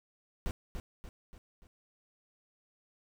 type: noise with echo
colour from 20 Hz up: brown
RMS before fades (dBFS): -33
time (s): 0.46-0.51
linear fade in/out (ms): 0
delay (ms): 290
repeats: 4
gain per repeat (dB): -6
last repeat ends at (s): 1.67
effects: none